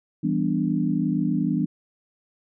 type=chord; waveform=sine; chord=E minor seventh; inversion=none; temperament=equal; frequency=164.81 / 196 / 246.9 / 293.7 Hz; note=E3 / G3 / B3 / D4; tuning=0 / 0 / 0 / 0 cents; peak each=-26 dBFS; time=0.23-1.66 s; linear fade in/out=10 ms; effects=none